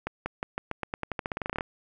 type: accelerating click train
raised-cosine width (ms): 0.5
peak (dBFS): -15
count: 20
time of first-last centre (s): 0.07-1.609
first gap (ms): 190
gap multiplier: 0.89
effects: none